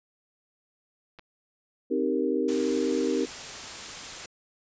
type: clicks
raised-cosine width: 0.3 ms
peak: -31 dBFS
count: 2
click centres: 1.188 / 1.194 s
type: chord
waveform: sine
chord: C minor seventh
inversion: none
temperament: equal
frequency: 261.6 / 311.1 / 392 / 466.2 Hz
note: C4 / Eb4 / G4 / Bb4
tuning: 0 / 0 / 0 / 0 cents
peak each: -29 dBFS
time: 1.9-3.26 s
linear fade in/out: 20 ms
type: noise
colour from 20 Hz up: white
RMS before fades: -38 dBFS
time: 2.48-4.26 s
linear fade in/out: 5 ms
effects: resampled to 16000 Hz